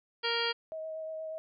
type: harmonic tone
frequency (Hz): 466.2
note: A#4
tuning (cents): 0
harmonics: 1 / 2 / 3 / 4 / 5 / 6 / 7 / 9 / 10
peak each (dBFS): -35 / -38 / -37 / -38 / -40 / -39 / -35 / -41 / -37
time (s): 0.23-0.53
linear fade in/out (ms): 20
type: tone with vibrato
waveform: sine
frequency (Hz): 635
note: D#5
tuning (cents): +35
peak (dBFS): -36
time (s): 0.72-1.38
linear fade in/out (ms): 0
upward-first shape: sine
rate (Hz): 8.4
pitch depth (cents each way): 13
effects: none